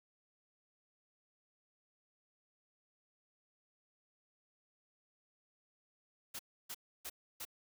white noise bursts, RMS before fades -44 dBFS, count 4, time 6.34-7.452 s, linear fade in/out 10 ms, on 53 ms, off 300 ms, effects none

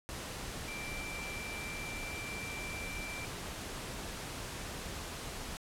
sine tone in noise, 2349 Hz, D7, in tune, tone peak -42 dBFS, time 0.68-3.25 s, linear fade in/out 0 ms, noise pink, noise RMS -42 dBFS, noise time 0.09-5.57 s, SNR -3 dB, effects low-pass 11000 Hz 12 dB/octave

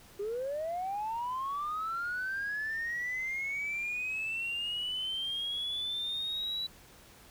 sine linear sweep, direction up, 392 to 3951 Hz, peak -31 dBFS, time 0.19-6.67 s, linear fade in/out 10 ms, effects tanh soft clip ceiling -29 dBFS + pink hiss -56 dBFS RMS until 7.3 s

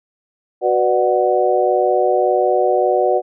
harmonic tone with a mistuned harmonic, 123.47 Hz, B2, in tune, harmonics 3 / 4 / 5 / 6, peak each -18 / -18 / -18 / -18 dBFS, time 0.61-3.22 s, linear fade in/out 50 ms, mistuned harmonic 5, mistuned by -62 cents, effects none

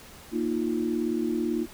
sine chord, Bb suspended fourth, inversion none, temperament equal, 233.1 / 311.1 / 349.2 Hz, Bb3 / Eb4 / F4, 0 / 0 / 0 cents, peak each -29 dBFS, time 0.31-1.67 s, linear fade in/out 50 ms, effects pink hiss -48 dBFS RMS until 1.73 s

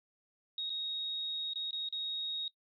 sine tone with dropouts, 3759 Hz, A#7, 14 cents sharp, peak -34 dBFS, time 0.58-2.48 s, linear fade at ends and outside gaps 2 ms, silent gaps 0.696-0.701 / 1.535-1.557 / 1.709-1.729 / 1.888-1.925 s, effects noise-tail reverb RT60 0.1 s tail -21 dB re dry

